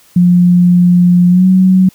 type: tone with pitch glide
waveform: sine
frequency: 177.2 to 186.66 Hz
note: F3 to F#3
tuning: +25 to +15 cents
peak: -4 dBFS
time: 0.16-1.89 s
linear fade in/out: 5 ms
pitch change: +90 cents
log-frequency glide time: 1.29-1.46 s
effects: white hiss -46 dBFS RMS until 1.94 s